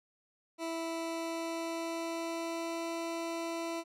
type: tone with pitch glide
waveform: 20% pulse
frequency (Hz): 329.6 to 333.2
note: E4 to E4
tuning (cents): 0 to +19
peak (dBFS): -30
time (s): 0.58-3.84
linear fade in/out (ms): 50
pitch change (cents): +19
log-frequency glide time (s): 0.79-2.89
effects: low-pass 11000 Hz 12 dB/octave